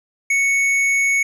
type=tone with hard clipping; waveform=sine; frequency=2217 Hz; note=C#7; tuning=in tune; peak=-16 dBFS; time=0.3-1.23 s; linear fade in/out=5 ms; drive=8 dB; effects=none